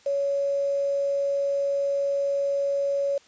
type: tone with quantisation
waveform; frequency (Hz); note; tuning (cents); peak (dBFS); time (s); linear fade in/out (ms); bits
sine; 560; C#5; +18; -22; 0.06-3.18; 5; 7
effects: white hiss -56 dBFS RMS until 3.27 s + resampled to 16000 Hz